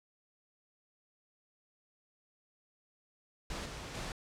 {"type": "noise with level steps", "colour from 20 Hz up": "pink", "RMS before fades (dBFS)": [-40, -44, -40], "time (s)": [3.5, 4.12], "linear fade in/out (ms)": 2, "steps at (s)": [3.65, 3.94], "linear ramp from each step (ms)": 10, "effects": ["low-pass 7000 Hz 12 dB/octave"]}